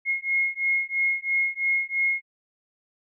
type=beating tone pair; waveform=sine; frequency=2155 / 2158 Hz; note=C#7 / C#7; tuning=-49 / -47 cents; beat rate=3 Hz; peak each=-25 dBFS; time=0.05-2.22 s; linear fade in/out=50 ms; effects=none